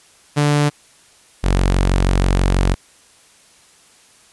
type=tone pair in turn; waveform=sawtooth; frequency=146.6 / 46.18 Hz; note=D3 / F#1; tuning=-3 / -3 cents; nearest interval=octave + minor sixth; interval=2000 cents; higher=first; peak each=-9 dBFS; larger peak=neither; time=0.36-0.7 / 1.43-2.75 s; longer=second; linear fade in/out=20 ms; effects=white hiss -50 dBFS RMS until 4.32 s + resampled to 24000 Hz